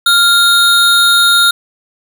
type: tone pair together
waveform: square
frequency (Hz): 1396.9 / 3727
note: F6 / A#7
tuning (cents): 0 / -1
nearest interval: octave + perfect fourth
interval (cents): 1699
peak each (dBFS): -10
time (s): 0.06-1.51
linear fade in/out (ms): 5
effects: none